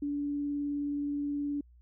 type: tone with vibrato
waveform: sine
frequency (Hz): 288.1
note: D4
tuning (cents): -33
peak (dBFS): -30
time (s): 0.02-1.61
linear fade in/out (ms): 5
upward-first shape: triangle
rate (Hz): 19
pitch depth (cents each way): 9
effects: added 60 Hz sine -55 dBFS peak until 1.81 s